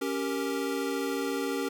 square chord, G diminished, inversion second, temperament equal, 277.2 / 392 / 466.2 Hz, Db4 / G4 / Bb4, 0 / 0 / 0 cents, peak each -33 / -34 / -35 dBFS, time 0.01-1.69 s, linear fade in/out 10 ms, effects none

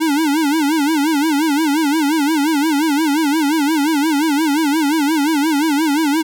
square tone with vibrato, 301.4 Hz, D4, 45 cents sharp, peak -14 dBFS, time 0-6.23 s, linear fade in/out 20 ms, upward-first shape sine, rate 5.7 Hz, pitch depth 140 cents each way, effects none

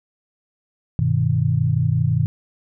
sine chord, G augmented, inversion none, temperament equal, 98 / 123.47 / 155.56 Hz, G2 / B2 / D#3, 0 / 0 / 0 cents, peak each -22 / -19 / -20 dBFS, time 0.99-2.26 s, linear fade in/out 0 ms, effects none

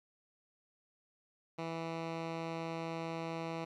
10% pulse tone with low-pass filter, 164.5 Hz, E3, 3 cents flat, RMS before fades -40 dBFS, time 1.58-3.65 s, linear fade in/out 10 ms, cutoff 3900 Hz, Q 0.68, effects 12-bit

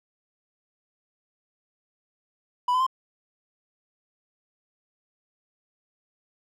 triangle tone with pitch steps, 987.8 / 1016.7 / 1046.5 Hz, B5 / B5 / C6, 0 / +50 / 0 cents, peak -18 dBFS, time 2.68-2.866 s, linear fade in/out 5 ms, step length 62 ms, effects none

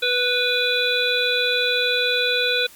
harmonic tone, 493.3 Hz, B4, 2 cents flat, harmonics 1 / 3 / 5 / 7 / 8, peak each -24 / -24 / -24 / -24 / -24 dBFS, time 0.02-2.67 s, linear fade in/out 10 ms, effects white hiss -46 dBFS RMS until 2.75 s + MP3 96 kbps

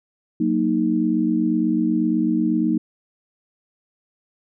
sine chord, D# minor, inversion first, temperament equal, 185 / 233.1 / 311.1 Hz, F#3 / A#3 / D#4, 0 / 0 / 0 cents, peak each -24 / -21 / -20 dBFS, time 0.4-2.78 s, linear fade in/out 5 ms, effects none

